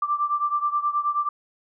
sine beating tone pair, 1174.7 / 1184.1 Hz, D6 / D6, 0 / +14 cents, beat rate 9.4 Hz, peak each -23 / -26 dBFS, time 0.02-1.29 s, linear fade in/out 5 ms, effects none

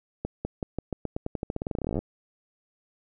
accelerating click train, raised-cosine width 2 ms, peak -16 dBFS, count 28, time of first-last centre 0.25-1.99 s, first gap 200 ms, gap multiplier 0.89, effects none

